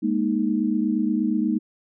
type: chord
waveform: sine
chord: Ab suspended second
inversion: none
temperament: equal with one note detuned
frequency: 207.7 / 236.1 / 311.1 Hz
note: Ab3 / Bb3 / Eb4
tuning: 0 / +22 / 0 cents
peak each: -24 dBFS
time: 0.02-1.59 s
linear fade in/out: 20 ms
effects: none